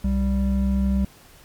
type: tone pair together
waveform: triangle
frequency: 65.41 / 195.78 Hz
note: C2 / G3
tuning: 0 / -2 cents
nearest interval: octave + perfect fifth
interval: 1898 cents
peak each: -19 / -19 dBFS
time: 0.04-1.05 s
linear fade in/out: 5 ms
effects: pink hiss -50 dBFS RMS until 1.44 s + MP3 96 kbps